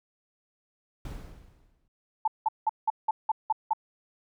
brown noise with exponential decay, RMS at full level -34 dBFS, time 1.05-1.88 s, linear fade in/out 2 ms, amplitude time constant 180 ms
sine tone bursts, 877 Hz, A5, 6 cents flat, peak -21 dBFS, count 8, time 2.25-3.734 s, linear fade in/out 5 ms, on 28 ms, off 180 ms
effects none

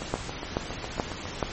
two click trains, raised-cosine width 1 ms, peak -10 / -20 dBFS, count 4 / 10, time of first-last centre 0.14-1.428 / 0.02-1.255 s, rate 2.33 / 7.29 Hz, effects pink hiss -37 dBFS RMS until 1.52 s + MP3 32 kbps

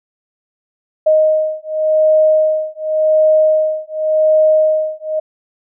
sine beating tone pair, 622.3 / 623.19 Hz, D#5 / D#5, 0 / +3 cents, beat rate 0.89 Hz, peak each -13 dBFS, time 1.06-5.2 s, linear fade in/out 10 ms, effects none

